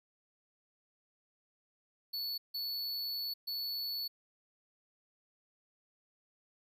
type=tone bursts at uneven times; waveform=square; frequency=4435 Hz; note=C#8; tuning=in tune; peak=-36 dBFS; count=3; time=2.13-2.38 / 2.54-3.34 / 3.47-4.08 s; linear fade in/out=10 ms; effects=13-bit